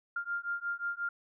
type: beating tone pair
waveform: sine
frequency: 1396.9 / 1402.5 Hz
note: F6 / F6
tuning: 0 / +7 cents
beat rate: 5.6 Hz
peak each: -36 / -36 dBFS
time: 0.16-1.09 s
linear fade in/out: 5 ms
effects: none